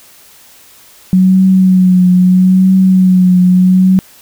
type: tone with vibrato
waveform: sine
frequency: 185 Hz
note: F#3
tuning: in tune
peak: -4 dBFS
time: 1.13-3.99 s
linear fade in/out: 0 ms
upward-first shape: triangle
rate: 0.77 Hz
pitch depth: 41 cents each way
effects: white hiss -41 dBFS RMS until 4.21 s